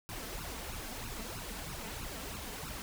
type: noise with flanger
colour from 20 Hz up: pink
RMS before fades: -42 dBFS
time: 0.09-2.82 s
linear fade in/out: 0 ms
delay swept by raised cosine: 0.74 to 4.54 ms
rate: 3.1 Hz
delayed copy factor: +0.85
effects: none